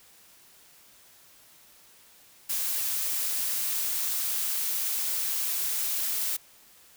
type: noise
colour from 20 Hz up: blue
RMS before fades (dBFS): -29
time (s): 2.49-6.37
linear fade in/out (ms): 10
effects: white hiss -56 dBFS RMS until 6.96 s